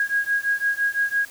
sine beating tone pair, 1639 / 1644.9 Hz, G#6 / G#6, -23 / -17 cents, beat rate 5.9 Hz, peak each -23 dBFS, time 0-1.25 s, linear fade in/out 2 ms, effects white hiss -44 dBFS RMS until 1.3 s

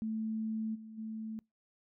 sine tone with level steps, 220 Hz, A3, in tune, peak -33 / -46 / -38 dBFS, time 0.02-1.39 s, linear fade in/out 0 ms, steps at 0.74 / 0.97 s, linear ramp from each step 20 ms, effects noise-tail reverb RT60 0.2 s tail -26 dB re dry

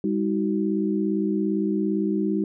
sine tone cluster, 200.6 / 317.9 / 375.4 Hz, G3 / D#4 / F#4, +40 / +37 / +25 cents, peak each -24 / -25 / -28 dBFS, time 0.04-2.44 s, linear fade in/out 2 ms, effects none

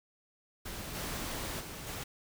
pink noise with level steps, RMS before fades -42 / -38 / -44 / -40 dBFS, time 0.65-2.04 s, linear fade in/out 10 ms, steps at 0.94 / 1.59 / 1.86 s, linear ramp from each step 20 ms, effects none

